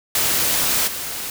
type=noise with level steps; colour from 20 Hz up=white; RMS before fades=-19 / -28 dBFS; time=0.15-1.3 s; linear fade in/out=2 ms; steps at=0.87 s; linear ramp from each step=10 ms; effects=none